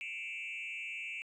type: tone with frequency modulation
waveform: sine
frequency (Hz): 2492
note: D#7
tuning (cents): +2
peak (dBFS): -37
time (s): 0.01-1.22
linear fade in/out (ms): 0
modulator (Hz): 135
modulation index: 2
effects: tanh soft clip ceiling -36 dBFS